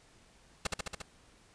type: noise with echo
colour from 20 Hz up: pink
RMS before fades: -31 dBFS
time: 0.65-0.67 s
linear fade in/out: 5 ms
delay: 70 ms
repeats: 5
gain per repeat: -2 dB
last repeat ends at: 1.02 s
effects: pink hiss -62 dBFS RMS until 1.54 s + resampled to 22050 Hz